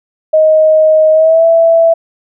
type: tone with pitch glide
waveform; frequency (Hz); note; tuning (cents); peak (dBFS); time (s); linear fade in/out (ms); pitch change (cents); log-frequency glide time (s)
sine; 626 to 662.1; D#5 to E5; +10 to +7; -4; 0.33-1.94; 10; +97; 1.12-1.45
effects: none